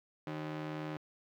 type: ring-modulated tone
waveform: sawtooth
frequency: 230.9 Hz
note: A#3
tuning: 16 cents flat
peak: -31 dBFS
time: 0.27-0.97 s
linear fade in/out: 2 ms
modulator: 75.3 Hz
effects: low-pass 3000 Hz 12 dB/octave + 12-bit